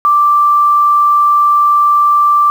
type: tone with quantisation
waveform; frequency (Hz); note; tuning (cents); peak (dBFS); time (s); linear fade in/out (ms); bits
sine; 1174.7; D6; 0; -6; 0.05-2.5; 0; 6
effects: none